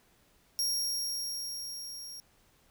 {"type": "tone with level ramp", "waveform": "sawtooth", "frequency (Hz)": 5588, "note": "F8", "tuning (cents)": 0, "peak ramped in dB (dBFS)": [-25, -40], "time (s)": [0.59, 2.2], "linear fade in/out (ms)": 0, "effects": ["pink hiss -66 dBFS RMS until 2.7 s"]}